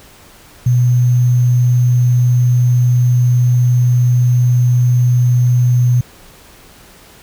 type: tone with sample-and-hold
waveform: sine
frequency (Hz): 122.8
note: B2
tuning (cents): -9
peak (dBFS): -8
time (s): 0.66-6.01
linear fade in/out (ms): 5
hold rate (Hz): 6300
effects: pink hiss -42 dBFS RMS until 7.22 s